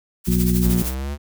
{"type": "noise with tremolo", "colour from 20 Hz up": "blue", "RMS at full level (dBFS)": -26, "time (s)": [0.24, 0.95], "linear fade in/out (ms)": 50, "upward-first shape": "sine", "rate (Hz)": 13, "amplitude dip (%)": 65}
{"type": "harmonic tone", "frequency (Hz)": 60.6, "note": "B1", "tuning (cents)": -32, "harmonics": [1, 2, 3, 4, 6], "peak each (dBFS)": [-21, -25, -18, -25, -29], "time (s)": [0.27, 0.83], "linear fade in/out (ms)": 10}
{"type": "linear sweep", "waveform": "square", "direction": "up", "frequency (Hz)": [52.7, 73.5], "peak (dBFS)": -25, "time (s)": [0.61, 1.18], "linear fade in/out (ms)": 50}
{"effects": []}